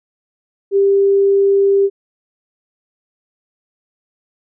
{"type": "tone", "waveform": "sine", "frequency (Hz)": 395.7, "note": "G4", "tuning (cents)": 16, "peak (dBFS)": -9, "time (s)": [0.71, 1.9], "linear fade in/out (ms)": 50, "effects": []}